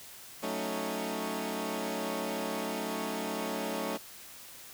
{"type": "chord", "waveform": "15% pulse", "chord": "D# half-diminished seventh", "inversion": "first", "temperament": "equal with one note detuned", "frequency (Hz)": [185, 221.3, 277.2, 311.1], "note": ["F#3", "A3", "C#4", "D#4"], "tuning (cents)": [0, 10, 0, 0], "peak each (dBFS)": [-34, -30, -33, -33], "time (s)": [0.42, 3.98], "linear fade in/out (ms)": 20, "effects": ["white hiss -49 dBFS RMS until 4.73 s"]}